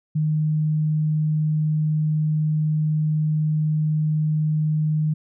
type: tone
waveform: sine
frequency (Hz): 154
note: D#3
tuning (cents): -17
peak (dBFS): -18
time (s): 0.15-5.14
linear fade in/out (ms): 10
effects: none